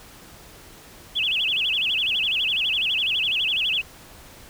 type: tone with vibrato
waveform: sine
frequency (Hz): 2960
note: F#7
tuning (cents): 0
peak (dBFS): -20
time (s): 1.15-3.82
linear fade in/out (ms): 20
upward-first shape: sine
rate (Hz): 12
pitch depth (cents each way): 270
effects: pink hiss -46 dBFS RMS until 4.49 s